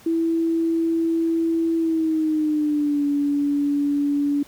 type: tone with pitch glide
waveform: sine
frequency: 329.6 to 286.9 Hz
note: E4 to D4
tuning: 0 to -40 cents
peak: -18 dBFS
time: 0.06-4.43 s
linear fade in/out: 5 ms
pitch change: -240 cents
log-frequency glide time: 1.77-3.05 s
effects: pink hiss -49 dBFS RMS until 4.47 s + high-pass 60 Hz 12 dB/octave